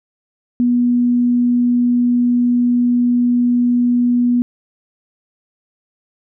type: tone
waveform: sine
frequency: 243.2 Hz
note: B3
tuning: 26 cents flat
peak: -11 dBFS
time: 0.6-4.42 s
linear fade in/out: 0 ms
effects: none